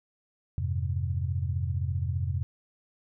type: chord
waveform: sine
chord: F minor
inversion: none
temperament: equal with one note detuned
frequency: 87.31 / 102.46 / 130.81 Hz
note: F2 / Ab2 / C3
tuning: 0 / -23 / 0 cents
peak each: -29 / -33 / -32 dBFS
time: 0.58-2.43 s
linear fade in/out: 0 ms
effects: none